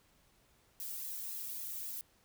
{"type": "noise with flanger", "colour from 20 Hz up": "violet", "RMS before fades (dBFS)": -42, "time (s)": [0.8, 2.01], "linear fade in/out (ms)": 0, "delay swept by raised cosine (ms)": [1.3, 2], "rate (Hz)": 3.7, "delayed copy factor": -0.9, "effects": ["pink hiss -69 dBFS RMS until 2.24 s"]}